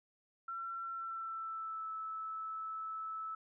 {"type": "tone with pitch glide", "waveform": "sine", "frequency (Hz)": [1354, 1307.9], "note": ["E6", "E6"], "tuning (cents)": [46, -14], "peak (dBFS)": -39, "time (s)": [0.48, 3.35], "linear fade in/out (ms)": 5, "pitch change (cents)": -60, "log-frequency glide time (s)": [0.85, 1.91], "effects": []}